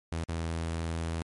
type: tone with dropouts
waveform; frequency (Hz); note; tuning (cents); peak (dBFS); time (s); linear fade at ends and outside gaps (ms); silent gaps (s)
sawtooth; 82.4; E2; 0; -27; 0.12-1.22; 0; 0.238-0.287
effects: MP3 48 kbps